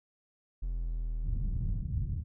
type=exponential sweep; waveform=triangle; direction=down; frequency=43 to 36.71 Hz; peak=-29 dBFS; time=0.62-1.82 s; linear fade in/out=10 ms
type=low-pass noise; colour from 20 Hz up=white; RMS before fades=-34 dBFS; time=1.23-2.24 s; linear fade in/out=50 ms; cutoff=130 Hz; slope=24 dB/octave
effects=none